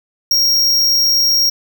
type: tone with ADSR envelope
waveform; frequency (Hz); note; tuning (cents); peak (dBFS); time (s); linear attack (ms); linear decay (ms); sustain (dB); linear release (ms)
square; 5588; F8; 0; -9; 0.31-1.5; 3; 11; -2; 10
effects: none